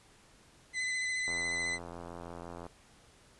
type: tone with vibrato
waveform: 40% pulse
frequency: 2020 Hz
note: B6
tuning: 39 cents sharp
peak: -31 dBFS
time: 0.73-1.79 s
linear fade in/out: 50 ms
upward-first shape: triangle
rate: 14 Hz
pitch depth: 23 cents each way
type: click train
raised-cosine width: 1 ms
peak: -30 dBFS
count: 120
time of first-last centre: 1.28-2.665 s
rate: 85.9 Hz
effects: pink hiss -61 dBFS RMS until 3.39 s + resampled to 24000 Hz